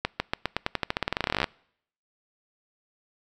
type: accelerating click train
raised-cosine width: 0.3 ms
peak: -8 dBFS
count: 26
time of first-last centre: 0.05-1.442 s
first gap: 150 ms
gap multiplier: 0.9
effects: noise-tail reverb RT60 0.7 s tail -26 dB re dry